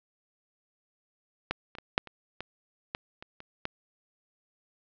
clicks, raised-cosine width 0.3 ms, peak -12 / -27 / -23 / -6 / -28 / -20 / -15 / -26 / -28 / -15 dBFS, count 10, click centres 1.51 / 1.752 / 1.785 / 1.979 / 2.073 / 2.406 / 2.949 / 3.225 / 3.404 / 3.654 s, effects low-pass 5000 Hz 12 dB/octave

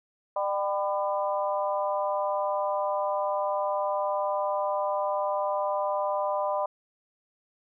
harmonic tone with a mistuned harmonic, 200 Hz, G3, 35 cents sharp, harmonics 3 / 4 / 5 / 6, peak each -28 / -32 / -30 / -38 dBFS, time 0.36-6.66 s, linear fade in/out 5 ms, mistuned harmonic 4, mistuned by -45 cents, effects none

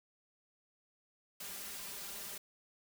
white noise with comb filter, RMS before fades -45 dBFS, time 1.4-2.38 s, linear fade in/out 5 ms, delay 5 ms, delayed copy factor +1, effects none

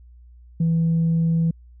sine tone, 164.81 Hz, E3, in tune, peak -15 dBFS, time 0.6-1.51 s, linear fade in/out 5 ms, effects tanh soft clip ceiling -14 dBFS + added 60 Hz sine -44 dBFS peak until 1.8 s

